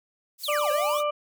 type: high-pass noise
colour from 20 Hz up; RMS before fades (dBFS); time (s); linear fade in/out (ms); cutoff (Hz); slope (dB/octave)
pink; -40; 0.38-1.04; 50; 7400; 12
type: exponential two-way sweep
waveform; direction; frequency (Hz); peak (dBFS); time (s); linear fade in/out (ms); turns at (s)
square; down then up; 4699 to 523.3 to 1265; -30; 0.43-1.01; 10; 0.71
type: harmonic tone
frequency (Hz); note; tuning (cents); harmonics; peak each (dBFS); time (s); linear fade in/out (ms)
592; D5; +14; 1 / 2 / 4 / 5; -25 / -27 / -39 / -39; 0.48-1.11; 10
effects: none